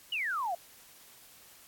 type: exponential sweep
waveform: sine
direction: down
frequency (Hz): 3018 to 659.3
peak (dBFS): -30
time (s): 0.12-0.55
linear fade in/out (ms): 5
effects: white hiss -56 dBFS RMS until 1.67 s + AAC 64 kbps